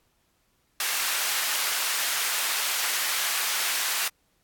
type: high-pass noise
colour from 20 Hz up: pink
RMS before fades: -27 dBFS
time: 0.8-4.08 s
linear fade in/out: 2 ms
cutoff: 1400 Hz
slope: 12 dB/octave
effects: pink hiss -69 dBFS RMS until 4.43 s + AAC 64 kbps